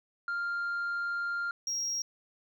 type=tone pair in turn; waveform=sine; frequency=1396.9 / 5615 Hz; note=F6 / F8; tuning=0 / +8 cents; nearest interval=2 octaves; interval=2408 cents; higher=second; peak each=-28 dBFS; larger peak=neither; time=0.28-1.51 / 1.67-2.02 s; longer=first; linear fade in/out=2 ms; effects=tanh soft clip ceiling -29 dBFS